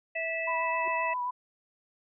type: harmonic tone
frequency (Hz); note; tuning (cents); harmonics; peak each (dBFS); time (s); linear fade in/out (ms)
655; E5; -11; 1 / 3 / 4; -34 / -34 / -34; 0.15-1.14; 10
type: tone with vibrato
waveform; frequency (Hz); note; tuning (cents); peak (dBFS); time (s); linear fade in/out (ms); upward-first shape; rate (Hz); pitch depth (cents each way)
sine; 987.8; B5; 0; -29; 0.47-1.31; 10; triangle; 7.6; 27
type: tone with exponential growth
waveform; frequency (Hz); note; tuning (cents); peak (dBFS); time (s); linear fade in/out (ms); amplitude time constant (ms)
sine; 363.3; F#4; -32; -38; 0.8-0.88; 1; 16
effects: none